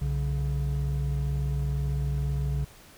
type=tone pair together; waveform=triangle; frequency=62.94 / 140.9 Hz; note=B1 / C#3; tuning=+33 / +29 cents; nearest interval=octave + major second; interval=1396 cents; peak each=-26 dBFS; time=0.01-2.65 s; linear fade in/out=10 ms; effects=pink hiss -52 dBFS RMS until 2.97 s